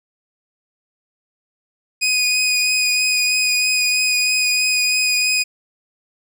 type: tone with vibrato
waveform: 20% pulse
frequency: 2489 Hz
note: D#7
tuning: in tune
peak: -10 dBFS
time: 2.01-5.44 s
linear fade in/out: 20 ms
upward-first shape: sine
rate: 3.1 Hz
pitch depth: 13 cents each way
effects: none